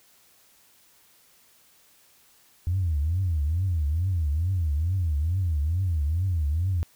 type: tone with vibrato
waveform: sine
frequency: 83 Hz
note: E2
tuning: 12 cents sharp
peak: -21 dBFS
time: 2.67-6.83 s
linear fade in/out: 0 ms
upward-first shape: triangle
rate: 2.3 Hz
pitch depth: 290 cents each way
effects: tanh soft clip ceiling -17 dBFS + white hiss -59 dBFS RMS until 6.95 s